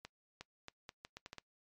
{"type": "accelerating click train", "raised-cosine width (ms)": 0.2, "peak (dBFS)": -29, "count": 9, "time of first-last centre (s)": [0.05, 1.383], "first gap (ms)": 360, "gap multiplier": 0.76, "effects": ["noise-tail reverb RT60 0.1 s tail -22 dB re dry", "MP3 96 kbps"]}